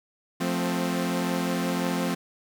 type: chord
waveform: sawtooth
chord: F major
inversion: none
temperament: equal with one note detuned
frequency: 176.34 / 220 / 261.6 Hz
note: F3 / A3 / C4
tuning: +17 / 0 / 0 cents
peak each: -24 / -28 / -25 dBFS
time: 0.4-2.15 s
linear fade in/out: 10 ms
effects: none